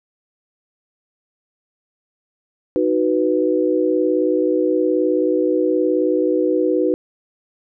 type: chord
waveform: sine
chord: B major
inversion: first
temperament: equal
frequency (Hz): 311.1 / 370 / 493.9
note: D#4 / F#4 / B4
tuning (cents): 0 / 0 / 0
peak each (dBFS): -19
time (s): 2.76-6.94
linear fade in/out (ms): 0
effects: none